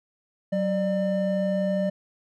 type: tone pair together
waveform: triangle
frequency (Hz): 188.8 / 598.8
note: F#3 / D5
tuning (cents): +35 / +33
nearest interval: octave + minor sixth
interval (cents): 1998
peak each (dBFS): -23 / -23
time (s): 0.52-1.9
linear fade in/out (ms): 10
effects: none